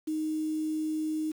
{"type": "tone with quantisation", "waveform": "sine", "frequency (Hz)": 311.1, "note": "D#4", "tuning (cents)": 0, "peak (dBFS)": -28, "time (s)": [0.07, 1.32], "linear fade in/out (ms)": 10, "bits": 8, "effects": []}